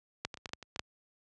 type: clicks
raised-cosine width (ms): 0.2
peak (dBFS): -15 / -24 / -30 / -21 / -30 / -17 / -29 / -21 / -15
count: 9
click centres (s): 0.25 / 0.342 / 0.373 / 0.458 / 0.492 / 0.534 / 0.627 / 0.761 / 0.794
effects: high-pass 60 Hz 12 dB/octave + resampled to 22050 Hz